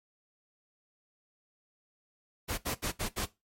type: noise bursts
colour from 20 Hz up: pink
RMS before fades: -33 dBFS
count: 5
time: 2.48-3.26 s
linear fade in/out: 20 ms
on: 100 ms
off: 70 ms
effects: noise-tail reverb RT60 0.2 s tail -17 dB re dry + MP3 64 kbps